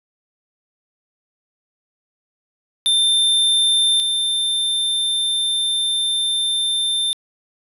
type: tone pair in turn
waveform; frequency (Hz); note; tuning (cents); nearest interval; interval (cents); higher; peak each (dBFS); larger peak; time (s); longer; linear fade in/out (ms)
square; 3580 / 3580; A7 / A7; +29 / +29; unison; 0; neither; -14 / -18; first; 2.86-4 / 4-7.13; second; 0
effects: resampled to 32000 Hz + 8-bit